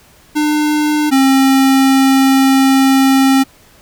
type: tone pair in turn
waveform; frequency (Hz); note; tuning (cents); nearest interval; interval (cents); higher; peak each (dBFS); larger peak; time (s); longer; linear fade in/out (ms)
square; 300.9 / 268.1; D4 / C4; +42 / +42; major second; 200; first; -12 / -8; second; 0.35-1.11 / 1.11-3.44; second; 20
effects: pink hiss -46 dBFS RMS until 3.81 s